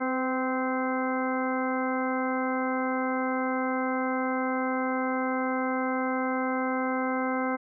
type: harmonic tone with a mistuned harmonic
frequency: 259.5 Hz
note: C4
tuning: 14 cents flat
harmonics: 1 / 2 / 3 / 4 / 5 / 6 / 8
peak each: -29 / -32 / -34 / -35 / -36 / -37 / -38 dBFS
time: 0-7.57 s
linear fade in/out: 20 ms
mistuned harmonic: 2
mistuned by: -19 cents
effects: none